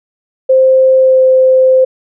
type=tone with pitch glide; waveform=sine; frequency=523.3 to 519.4 Hz; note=C5 to C5; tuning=0 to -13 cents; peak=-4 dBFS; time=0.49-1.85 s; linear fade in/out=10 ms; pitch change=-13 cents; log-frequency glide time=0.98-1.23 s; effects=none